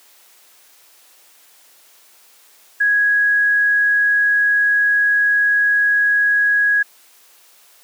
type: tone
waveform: sine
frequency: 1661.2 Hz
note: G#6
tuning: in tune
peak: -12 dBFS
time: 2.8-6.83 s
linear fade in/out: 10 ms
effects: white hiss -50 dBFS RMS until 7.83 s + high-pass 400 Hz 12 dB/octave